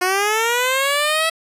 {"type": "linear sweep", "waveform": "10% pulse", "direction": "up", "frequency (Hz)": [358.7, 656], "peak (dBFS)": -8, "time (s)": [0.01, 1.3], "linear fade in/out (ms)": 10, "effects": ["resampled to 32000 Hz"]}